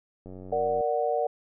click train, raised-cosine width 2 ms, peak -30 dBFS, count 52, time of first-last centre 0.26-0.808 s, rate 93 Hz
sine chord, Bb augmented, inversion none, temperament equal, 466.2 / 587.3 / 740 Hz, Bb4 / D5 / F#5, 0 / 0 / 0 cents, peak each -28 dBFS, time 0.52-1.27 s, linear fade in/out 5 ms
effects none

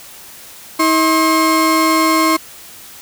35% pulse tone pair together, 320 / 1070.1 Hz, D#4 / C6, +49 / +39 cents, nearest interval octave + major sixth, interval 2090 cents, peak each -12 dBFS, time 0.79-2.37 s, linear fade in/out 10 ms, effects white hiss -37 dBFS RMS until 3.01 s

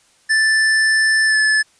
square tone with pitch glide, 1760 to 1732.8 Hz, A6 to A6, 0 to -27 cents, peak -13 dBFS, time 0.29-1.63 s, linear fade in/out 20 ms, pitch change -27 cents, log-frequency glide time 1.26-1.37 s, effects white hiss -55 dBFS RMS until 1.79 s + resampled to 22050 Hz

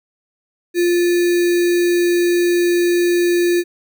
sine tone with sample-and-hold, 349.2 Hz, F4, in tune, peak -12 dBFS, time 0.74-3.64 s, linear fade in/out 50 ms, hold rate 2100 Hz, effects none

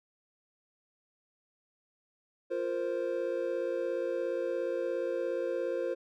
triangle chord, F suspended fourth, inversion none, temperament equal, 349.2 / 466.2 / 523.3 Hz, F4 / Bb4 / C5, 0 / 0 / 0 cents, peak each -34 / -34 / -31 dBFS, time 2.5-5.95 s, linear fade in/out 20 ms, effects none

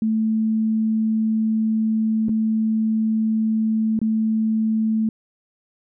sine tone with dropouts, 220 Hz, A3, in tune, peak -17 dBFS, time 0.02-5.09 s, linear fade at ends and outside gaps 2 ms, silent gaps 2.285-2.292 / 3.991-4.015 s, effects none

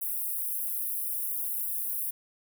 white high-pass noise, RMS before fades -32 dBFS, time 0.01-2.11 s, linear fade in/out 10 ms, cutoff 10000 Hz, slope 48 dB/octave, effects none

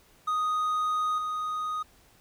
triangle tone with level steps, 1244.5 Hz, D#6, in tune, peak -23 / -27 dBFS, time 0.27-1.83 s, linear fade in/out 10 ms, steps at 1.18 s, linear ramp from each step 2 ms, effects pink hiss -60 dBFS RMS until 2.2 s

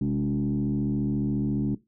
sine tone with frequency modulation, 208 Hz, G#3, 3 cents sharp, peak -22 dBFS, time 0.01-1.75 s, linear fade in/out 5 ms, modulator 74.4 Hz, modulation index 1.3, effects noise-tail reverb RT60 0.2 s tail -17 dB re dry + tanh soft clip ceiling -18 dBFS

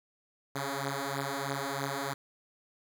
5% pulse beating tone pair, 137.2 / 140.3 Hz, C#3 / C#3, -17 / +21 cents, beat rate 3.1 Hz, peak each -24 dBFS, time 0.55-2.14 s, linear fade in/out 10 ms, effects none

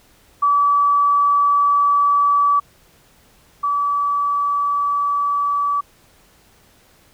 sine tone pair in turn, 1149 / 1149 Hz, D6 / D6, -38 / -38 cents, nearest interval unison, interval 0 cents, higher neither, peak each -12 / -16 dBFS, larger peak first, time 0.42-2.6 / 3.63-5.81 s, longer neither, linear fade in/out 10 ms, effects pink hiss -53 dBFS RMS until 7.13 s

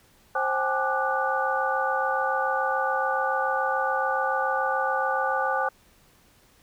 sine tone cluster, 529 / 782 / 849 / 1185 / 1477 Hz, C5 / G5 / G#5 / D6 / F#6, +19 / -4 / +38 / +15 / -3 cents, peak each -29 dBFS, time 0.35-5.69 s, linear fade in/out 5 ms, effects pink hiss -59 dBFS RMS until 6.62 s

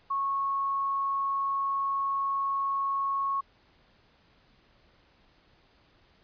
sine tone, 1100 Hz, C#6, 14 cents flat, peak -26 dBFS, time 0.1-3.41 s, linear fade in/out 10 ms, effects pink hiss -63 dBFS RMS until 6.23 s + resampled to 11025 Hz

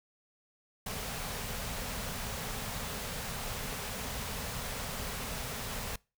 pink band-stop noise, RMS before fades -38 dBFS, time 0.86-5.96 s, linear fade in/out 5 ms, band 270 to 390 Hz, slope 96 dB/octave, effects noise-tail reverb RT60 0.3 s tail -25 dB re dry

